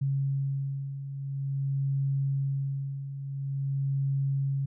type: beating tone pair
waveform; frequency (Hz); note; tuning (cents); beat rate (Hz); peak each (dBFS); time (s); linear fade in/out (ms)
sine; 137.1 / 137.58; C#3 / C#3; -19 / -13; 0.48; -34 / -28; 0.01-4.66; 10
effects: none